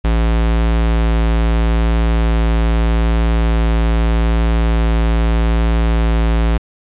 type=tone; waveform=square; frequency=56.3 Hz; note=A1; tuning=40 cents sharp; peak=-12 dBFS; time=0.04-6.58 s; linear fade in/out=10 ms; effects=resampled to 8000 Hz + 8-bit